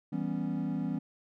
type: chord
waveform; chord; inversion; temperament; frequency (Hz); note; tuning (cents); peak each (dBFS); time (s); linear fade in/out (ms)
triangle; C# half-diminished seventh; first; equal; 164.81 / 196 / 246.9 / 277.2; E3 / G3 / B3 / C#4; 0 / 0 / 0 / 0; -34; 0.12-0.99; 10
effects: none